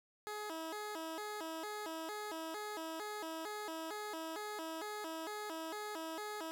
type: tone with vibrato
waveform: 15% pulse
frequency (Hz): 368.7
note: F#4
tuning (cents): -6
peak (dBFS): -35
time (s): 0.27-6.51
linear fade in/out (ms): 0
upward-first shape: square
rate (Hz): 2.2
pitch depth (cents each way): 230
effects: none